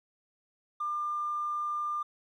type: tone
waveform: triangle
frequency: 1198 Hz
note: D6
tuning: 34 cents sharp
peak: -26 dBFS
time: 0.8-2.03 s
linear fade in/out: 10 ms
effects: tanh soft clip ceiling -28 dBFS